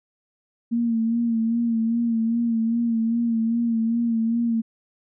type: tone with vibrato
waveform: sine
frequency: 230.1 Hz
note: A#3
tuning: 22 cents flat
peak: -19 dBFS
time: 0.71-4.62 s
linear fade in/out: 20 ms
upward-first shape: sine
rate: 2.5 Hz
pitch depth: 44 cents each way
effects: none